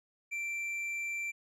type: tone with tanh clipping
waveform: sine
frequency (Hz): 2349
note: D7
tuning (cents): 0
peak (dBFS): -35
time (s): 0.31-1.32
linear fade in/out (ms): 20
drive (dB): 6
effects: none